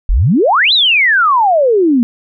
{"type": "exponential two-way sweep", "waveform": "sine", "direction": "up then down", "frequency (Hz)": [35.5, 4114, 227.6], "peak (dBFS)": -7, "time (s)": [0.09, 2.03], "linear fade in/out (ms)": 0, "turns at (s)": 0.73, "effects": []}